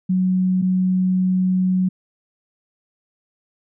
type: tone pair in turn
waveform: sine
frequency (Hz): 185 / 185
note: F#3 / F#3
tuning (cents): 0 / 0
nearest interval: unison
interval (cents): 0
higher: neither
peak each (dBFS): -15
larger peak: neither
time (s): 0.09-0.62 / 0.62-1.89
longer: second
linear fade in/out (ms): 10
effects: none